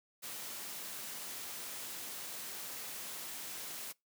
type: high-pass noise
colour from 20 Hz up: white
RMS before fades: -44 dBFS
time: 0.22-3.93 s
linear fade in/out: 20 ms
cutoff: 140 Hz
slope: 12 dB/octave
effects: noise-tail reverb RT60 0.2 s tail -24 dB re dry